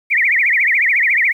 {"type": "tone with vibrato", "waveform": "sine", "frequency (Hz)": 2093, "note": "C7", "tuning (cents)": 0, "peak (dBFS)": -11, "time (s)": [0.1, 1.33], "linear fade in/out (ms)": 20, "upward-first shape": "triangle", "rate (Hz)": 14, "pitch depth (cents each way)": 270, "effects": ["8-bit"]}